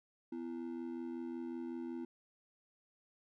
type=ring-modulated tone; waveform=triangle; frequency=293.7 Hz; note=D4; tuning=in tune; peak=-35 dBFS; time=0.32-2.05 s; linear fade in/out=5 ms; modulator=42.7 Hz; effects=none